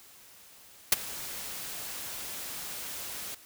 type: noise with ADSR envelope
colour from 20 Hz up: white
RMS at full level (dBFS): -18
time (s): 0.92-3.35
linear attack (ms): 5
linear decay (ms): 19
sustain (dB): -21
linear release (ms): 8
effects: white hiss -54 dBFS RMS until 3.45 s